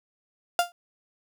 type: tone with exponential decay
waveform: 35% pulse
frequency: 698.5 Hz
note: F5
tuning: in tune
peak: -14 dBFS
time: 0.59-0.72 s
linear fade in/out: 1 ms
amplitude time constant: 27 ms
effects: none